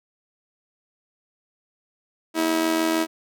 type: tone with amplitude modulation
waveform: sawtooth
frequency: 322.4 Hz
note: E4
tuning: 38 cents flat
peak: -13 dBFS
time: 2.34-3.07 s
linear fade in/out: 50 ms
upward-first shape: sine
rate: 86.4 Hz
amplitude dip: 65%
effects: none